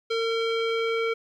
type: tone with low-pass filter sweep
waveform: square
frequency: 455.3 Hz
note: A#4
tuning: 41 cents flat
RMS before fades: -26 dBFS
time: 0.1-1.14 s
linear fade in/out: 10 ms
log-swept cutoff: 3900 to 2500 Hz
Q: 2.3
effects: 10-bit